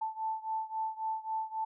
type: beating tone pair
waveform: sine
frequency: 880 / 883.7 Hz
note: A5 / A5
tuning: 0 / +7 cents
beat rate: 3.7 Hz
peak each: -35 / -37 dBFS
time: 0.01-1.65 s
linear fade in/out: 10 ms
effects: none